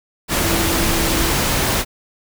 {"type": "tone in noise", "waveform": "sine", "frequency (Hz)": 332.3, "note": "E4", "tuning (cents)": 14, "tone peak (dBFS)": -24, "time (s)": [0.37, 1.35], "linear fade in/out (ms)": 50, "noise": "pink", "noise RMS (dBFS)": -18, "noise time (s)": [0.28, 1.85], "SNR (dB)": -9, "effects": []}